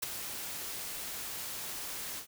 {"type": "noise with ADSR envelope", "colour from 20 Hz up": "white", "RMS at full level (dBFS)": -31, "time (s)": [0.02, 2.27], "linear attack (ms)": 13, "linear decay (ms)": 10, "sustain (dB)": -9, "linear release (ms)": 95, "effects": []}